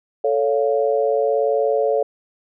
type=chord; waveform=sine; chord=A augmented; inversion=none; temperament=equal with one note detuned; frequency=440 / 561.1 / 698.5 Hz; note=A4 / C#5 / E#5; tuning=0 / +21 / 0 cents; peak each=-19 / -19 / -24 dBFS; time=0.24-2.03 s; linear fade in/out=5 ms; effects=none